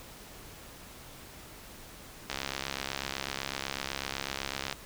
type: click train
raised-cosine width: 0.2 ms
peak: -15 dBFS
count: 166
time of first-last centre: 2.3-4.726 s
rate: 68 Hz
effects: pink hiss -49 dBFS RMS until 4.85 s